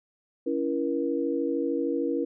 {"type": "tone cluster", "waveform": "sine", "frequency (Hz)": [280.6, 333.8, 477.1], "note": ["C#4", "E4", "A#4"], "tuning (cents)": [21, 22, 40], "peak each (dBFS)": -29, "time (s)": [0.46, 2.25], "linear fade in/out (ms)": 10, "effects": []}